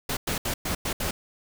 pink noise bursts at uneven times, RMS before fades -28 dBFS, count 6, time 0.09-0.17 / 0.27-0.38 / 0.45-0.54 / 0.65-0.75 / 0.85-0.93 / 1-1.11 s, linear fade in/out 5 ms, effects none

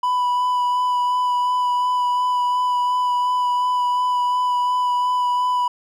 triangle tone with vibrato, 990 Hz, B5, 4 cents sharp, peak -15 dBFS, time 0.03-5.68 s, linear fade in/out 5 ms, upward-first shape sine, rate 2.8 Hz, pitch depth 13 cents each way, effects none

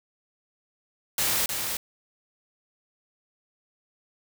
white noise with echo, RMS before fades -25 dBFS, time 1.18-1.46 s, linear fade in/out 2 ms, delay 310 ms, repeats 1, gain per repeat -5 dB, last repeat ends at 1.77 s, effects none

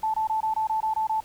sine tone bursts, 876 Hz, A5, 8 cents flat, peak -22 dBFS, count 9, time 0.03-1.204 s, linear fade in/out 5 ms, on 110 ms, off 23 ms, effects pink hiss -52 dBFS RMS until 1.24 s

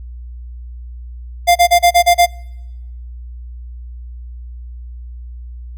square tone bursts, 698.5 Hz, F5, in tune, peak -7 dBFS, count 7, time 1.47-2.264 s, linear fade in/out 20 ms, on 86 ms, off 32 ms, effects noise-tail reverb RT60 1.0 s tail -26 dB re dry + added 60 Hz sine -28 dBFS peak until 5.77 s

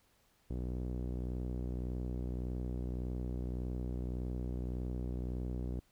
sawtooth tone with low-pass filter, 61.74 Hz, B1, in tune, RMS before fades -38 dBFS, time 0.5-5.8 s, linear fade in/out 5 ms, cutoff 380 Hz, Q 1.2, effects pink hiss -71 dBFS RMS until 5.91 s

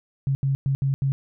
sine tone bursts at uneven times, 136.6 Hz, C#3, 25 cents flat, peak -19 dBFS, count 5, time 0.27-0.35 / 0.43-0.55 / 0.66-0.75 / 0.82-0.94 / 1.02-1.12 s, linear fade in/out 0 ms, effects none

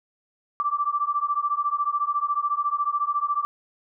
sine beating tone pair, 1162 / 1176 Hz, D6 / D6, -19 / +2 cents, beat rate 14 Hz, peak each -25 dBFS, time 0.6-3.45 s, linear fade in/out 0 ms, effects none

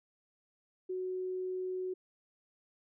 sine tone, 370 Hz, F#4, in tune, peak -34 dBFS, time 0.89-1.94 s, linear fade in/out 10 ms, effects none

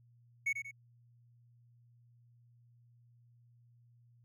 triangle tone with echo, 2217 Hz, C#7, in tune, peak -28 dBFS, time 0.46-0.53 s, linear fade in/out 10 ms, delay 92 ms, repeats 2, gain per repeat -7 dB, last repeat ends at 0.714 s, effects added 119 Hz sine -62 dBFS peak until 4.24 s

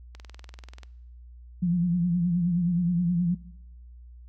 click train, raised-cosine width 0.2 ms, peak -28 dBFS, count 15, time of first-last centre 0.15-0.833 s, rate 20.5 Hz
sine tone with vibrato, 174.61 Hz, F3, in tune, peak -21 dBFS, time 1.62-3.35 s, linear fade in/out 10 ms, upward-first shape sine, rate 9.5 Hz, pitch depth 62 cents each way
effects noise-tail reverb RT60 0.9 s tail -21 dB re dry + added 60 Hz sine -44 dBFS peak until 4.28 s

